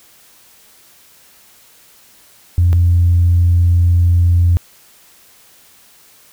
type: tone pair in turn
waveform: sine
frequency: 87.31 / 86.92 Hz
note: F2 / F2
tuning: 0 / -8 cents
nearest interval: unison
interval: 8 cents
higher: first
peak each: -7 dBFS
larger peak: neither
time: 2.58-2.73 / 2.73-4.57 s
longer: second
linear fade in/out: 0 ms
effects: tanh soft clip ceiling -4 dBFS + white hiss -47 dBFS RMS until 6.32 s